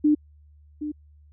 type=tone with echo; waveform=sine; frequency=299.8 Hz; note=D4; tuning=36 cents sharp; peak=-15 dBFS; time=0.04-0.15 s; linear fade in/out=10 ms; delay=770 ms; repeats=1; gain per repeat=-12 dB; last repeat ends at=0.92 s; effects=added 74 Hz sine -50 dBFS peak until 1.32 s